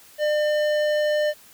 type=tone with tanh clipping; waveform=sine; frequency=601 Hz; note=D5; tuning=40 cents sharp; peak=-21 dBFS; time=0.18-1.34 s; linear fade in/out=50 ms; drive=15 dB; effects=white hiss -50 dBFS RMS until 1.53 s